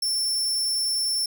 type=tone; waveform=sawtooth; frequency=5390 Hz; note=E8; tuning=38 cents sharp; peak=-20 dBFS; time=0.02-1.26 s; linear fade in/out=5 ms; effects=none